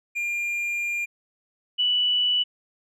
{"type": "tone pair in turn", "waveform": ["triangle", "sine"], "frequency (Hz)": [2400, 2961], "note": ["D7", "F#7"], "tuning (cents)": [37, 1], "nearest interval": "major third", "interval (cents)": 364, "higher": "second", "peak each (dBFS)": [-23, -19], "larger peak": "second", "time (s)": [[0.15, 1.06], [1.78, 2.44]], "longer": "first", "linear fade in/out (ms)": 20, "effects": []}